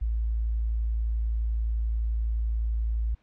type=tone; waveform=sine; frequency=55.8 Hz; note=A1; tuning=25 cents sharp; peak=-24 dBFS; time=0.01-3.15 s; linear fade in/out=10 ms; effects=pink hiss -67 dBFS RMS until 3.22 s + low-pass 3000 Hz 12 dB/octave